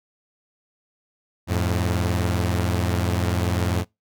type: tone pair together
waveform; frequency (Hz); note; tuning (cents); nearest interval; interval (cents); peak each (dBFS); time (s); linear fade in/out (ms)
sawtooth; 87.4 / 107.8; F2 / A2; +2 / -35; major third; 363; -18 / -21; 1.47-3.85; 50
effects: noise-tail reverb RT60 0.2 s tail -25 dB re dry